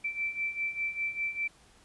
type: beating tone pair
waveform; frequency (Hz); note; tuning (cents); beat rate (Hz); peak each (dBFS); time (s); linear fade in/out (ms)
sine; 2331 / 2336; D7 / D7; -14 / -10; 5; -36 / -32; 0.04-1.48; 10
effects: pink hiss -60 dBFS RMS until 1.84 s + resampled to 24000 Hz